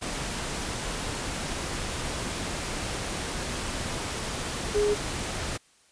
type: tone in noise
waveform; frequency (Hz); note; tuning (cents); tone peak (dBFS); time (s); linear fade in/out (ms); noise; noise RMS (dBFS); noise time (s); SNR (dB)
sine; 415.3; G#4; 0; -21; 4.74-4.95; 20; pink; -32; 0.01-5.58; +8
effects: white hiss -61 dBFS RMS until 5.91 s + resampled to 22050 Hz